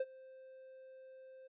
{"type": "tone with ADSR envelope", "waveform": "triangle", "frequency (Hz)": 523.3, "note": "C5", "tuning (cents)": 0, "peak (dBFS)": -29, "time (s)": [0, 1.48], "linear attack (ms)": 5, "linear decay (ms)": 41, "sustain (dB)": -22, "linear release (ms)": 15, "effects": ["resampled to 8000 Hz"]}